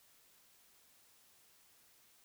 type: silence
effects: white hiss -67 dBFS RMS until 2.24 s